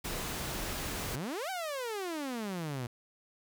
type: noise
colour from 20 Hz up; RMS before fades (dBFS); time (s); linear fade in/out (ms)
pink; -37; 0.04-1.16; 10
type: exponential two-way sweep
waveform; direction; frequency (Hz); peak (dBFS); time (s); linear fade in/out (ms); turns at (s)
sawtooth; up then down; 116.5 to 784 to 116.5; -31; 1.14-2.87; 5; 1.5
effects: none